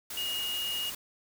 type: tone in noise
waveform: sine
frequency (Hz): 2865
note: F7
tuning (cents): +44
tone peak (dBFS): -31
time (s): 0.17-0.9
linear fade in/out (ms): 5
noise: white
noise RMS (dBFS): -39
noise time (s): 0.1-0.95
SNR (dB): +5
effects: none